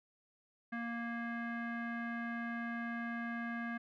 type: tone with low-pass filter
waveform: square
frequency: 234 Hz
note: A#3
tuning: 7 cents sharp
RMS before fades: -40 dBFS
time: 0.72-3.78 s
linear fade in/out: 10 ms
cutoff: 1800 Hz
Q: 6.2
effects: none